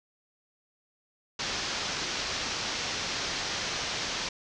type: low-pass noise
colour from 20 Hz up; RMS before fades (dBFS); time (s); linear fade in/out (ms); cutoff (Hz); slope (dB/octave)
white; -33; 1.39-4.29; 5; 6200; 48
effects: none